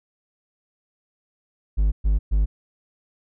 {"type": "tone bursts", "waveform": "triangle", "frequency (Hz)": 51, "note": "G#1", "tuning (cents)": -31, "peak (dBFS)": -14, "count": 3, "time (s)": [1.77, 2.46], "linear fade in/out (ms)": 20, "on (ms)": 150, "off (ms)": 120, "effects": []}